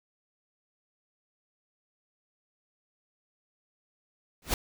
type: noise with exponential growth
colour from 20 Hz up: pink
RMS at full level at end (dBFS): -22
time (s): 4.42-4.54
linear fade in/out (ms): 2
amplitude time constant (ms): 24
effects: none